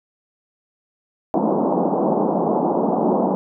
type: band-pass noise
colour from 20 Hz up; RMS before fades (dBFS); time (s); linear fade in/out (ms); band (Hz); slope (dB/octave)
pink; -19; 1.34-3.35; 0; 180 to 950; 48
effects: none